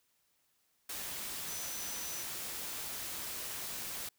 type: tone in noise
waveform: sine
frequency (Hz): 5990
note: F#8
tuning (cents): +20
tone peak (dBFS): -44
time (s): 1.48-2.23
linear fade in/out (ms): 5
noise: white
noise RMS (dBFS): -41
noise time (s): 0.89-4.09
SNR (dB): -6
effects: white hiss -75 dBFS RMS until 4.18 s